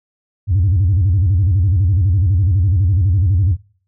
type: tone with vibrato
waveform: sine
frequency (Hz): 92.5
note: F#2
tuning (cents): 0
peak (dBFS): -9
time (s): 0.47-3.57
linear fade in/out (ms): 50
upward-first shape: square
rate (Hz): 12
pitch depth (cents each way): 170
effects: noise-tail reverb RT60 0.5 s tail -24 dB re dry + tanh soft clip ceiling -8 dBFS